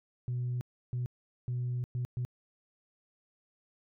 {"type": "tone bursts at uneven times", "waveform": "sine", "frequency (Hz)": 123.47, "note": "B2", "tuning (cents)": 0, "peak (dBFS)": -29, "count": 5, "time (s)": [[0.28, 0.61], [0.93, 1.06], [1.48, 1.84], [1.95, 2.05], [2.17, 2.25]], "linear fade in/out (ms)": 0, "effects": ["tanh soft clip ceiling -28 dBFS"]}